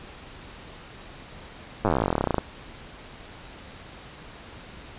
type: slowing click train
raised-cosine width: 1 ms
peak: -8 dBFS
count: 27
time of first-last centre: 1.85-2.382 s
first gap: 9 ms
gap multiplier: 1.06
effects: pink hiss -44 dBFS RMS until 4.98 s + resampled to 8000 Hz